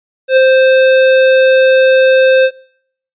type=tone with ADSR envelope; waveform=square; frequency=523.3 Hz; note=C5; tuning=in tune; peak=-4 dBFS; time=0.28-2.51 s; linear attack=90 ms; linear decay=6 ms; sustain=-2 dB; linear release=63 ms; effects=noise-tail reverb RT60 0.7 s tail -26 dB re dry + resampled to 8000 Hz